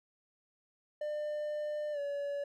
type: tone with pitch glide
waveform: triangle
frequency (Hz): 599 to 569.6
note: D5 to C#5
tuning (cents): +34 to +47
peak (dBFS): -32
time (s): 1.01-2.44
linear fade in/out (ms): 5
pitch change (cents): -87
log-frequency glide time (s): 1.92-1.99
effects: none